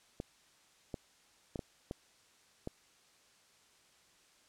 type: clicks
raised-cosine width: 2 ms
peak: -25 dBFS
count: 6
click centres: 0.201 / 0.942 / 1.558 / 1.592 / 1.911 / 2.674 s
effects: white hiss -66 dBFS RMS until 4.48 s + low-pass 8000 Hz 12 dB/octave